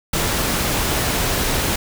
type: noise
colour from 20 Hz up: pink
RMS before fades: -20 dBFS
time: 0.13-1.76 s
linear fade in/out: 5 ms
effects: none